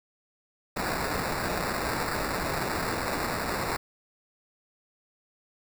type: noise with sample-and-hold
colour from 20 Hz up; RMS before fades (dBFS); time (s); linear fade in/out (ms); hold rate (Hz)
blue; -30; 0.76-3.77; 10; 3150
effects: none